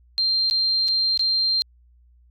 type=tone with dropouts; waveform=sine; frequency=4170 Hz; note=C8; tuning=7 cents flat; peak=-18 dBFS; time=0.18-1.62 s; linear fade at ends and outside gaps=0 ms; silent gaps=0.499-0.51 / 0.881-0.885 / 1.175-1.194 s; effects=added 60 Hz sine -52 dBFS peak until 2.3 s + AAC 64 kbps